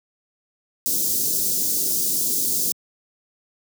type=band-stop noise; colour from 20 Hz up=white; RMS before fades=-22 dBFS; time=0.86-2.72 s; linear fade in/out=0 ms; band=420 to 5100 Hz; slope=24 dB/octave; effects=high-pass 150 Hz 12 dB/octave